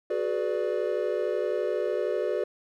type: chord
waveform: triangle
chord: G# half-diminished seventh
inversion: third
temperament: equal with one note detuned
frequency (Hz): 370 / 422.8 / 493.9 / 587.3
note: F#4 / G#4 / B4 / D5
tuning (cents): 0 / +31 / 0 / 0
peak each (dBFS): -29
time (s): 0.1-2.44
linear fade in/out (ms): 5
effects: none